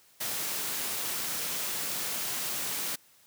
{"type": "high-pass noise", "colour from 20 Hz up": "white", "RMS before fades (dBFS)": -33, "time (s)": [0.2, 2.96], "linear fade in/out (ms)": 10, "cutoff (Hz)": 100, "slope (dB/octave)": 96, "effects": ["white hiss -61 dBFS RMS until 3.26 s", "high-pass 60 Hz 12 dB/octave"]}